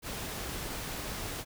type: noise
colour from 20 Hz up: pink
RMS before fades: -38 dBFS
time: 0.02-1.45 s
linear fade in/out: 50 ms
effects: none